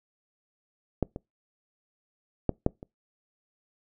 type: clicks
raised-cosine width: 2 ms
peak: -11 / -22 / -10 / -8 / -28 dBFS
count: 5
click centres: 1.027 / 1.161 / 2.493 / 2.664 / 2.829 s
effects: noise-tail reverb RT60 0.2 s tail -25 dB re dry